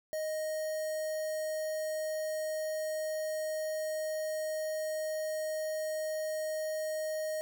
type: tone with notch filter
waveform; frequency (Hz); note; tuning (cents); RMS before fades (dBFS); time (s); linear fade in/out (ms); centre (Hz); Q
square; 623; D#5; +2; -35; 0.13-7.41; 0; 2800; 0.77
effects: none